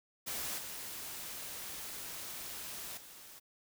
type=noise with level steps; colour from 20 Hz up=white; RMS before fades=-39 / -44 / -53 dBFS; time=0.26-3.4 s; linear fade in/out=20 ms; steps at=0.58 / 2.97 s; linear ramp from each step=5 ms; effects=none